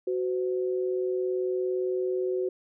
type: tone pair together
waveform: sine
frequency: 371.5 / 509.2 Hz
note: F#4 / C5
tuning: +7 / -47 cents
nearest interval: perfect fourth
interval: 546 cents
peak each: -26 / -33 dBFS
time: 0.07-2.49 s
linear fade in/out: 5 ms
effects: none